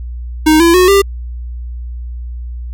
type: tone with pitch steps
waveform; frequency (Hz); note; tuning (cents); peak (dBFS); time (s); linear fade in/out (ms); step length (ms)
square; 311.1 / 337.3 / 365.7 / 396.5; D#4 / E4 / F#4 / G4; 0 / +40 / -20 / +20; -6; 0.46-1.02; 10; 140
effects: added 60 Hz sine -21 dBFS peak until 2.73 s